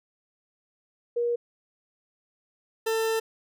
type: tone pair in turn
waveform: sine / 40% pulse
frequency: 475.8 / 446.9 Hz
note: A#4 / A4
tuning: +35 / +27 cents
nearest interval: minor second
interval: 108 cents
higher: first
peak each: -23 dBFS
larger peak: neither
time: 1.16-1.36 / 2.86-3.2 s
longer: second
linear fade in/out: 10 ms
effects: none